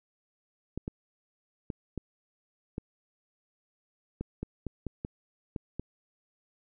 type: clicks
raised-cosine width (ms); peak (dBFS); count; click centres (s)
3; -21; 12; 0.776 / 0.879 / 1.702 / 1.977 / 2.781 / 4.21 / 4.43 / 4.667 / 4.867 / 5.049 / 5.562 / 5.796
effects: none